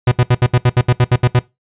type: tone bursts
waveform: 45% pulse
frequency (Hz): 123.47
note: B2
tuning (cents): 0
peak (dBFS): -8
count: 12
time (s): 0.07-1.392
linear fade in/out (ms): 5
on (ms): 46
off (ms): 70
effects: noise-tail reverb RT60 0.2 s tail -20 dB re dry + resampled to 8000 Hz